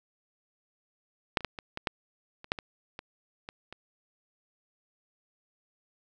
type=clicks; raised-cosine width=0.3 ms; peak=-7 / -29 / -14 / -22 / -19 / -11 / -29 / -10 / -21 / -23 / -23 / -26 dBFS; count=12; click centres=1.372 / 1.407 / 1.447 / 1.588 / 1.774 / 1.872 / 2.444 / 2.519 / 2.588 / 2.991 / 3.489 / 3.726 s; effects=none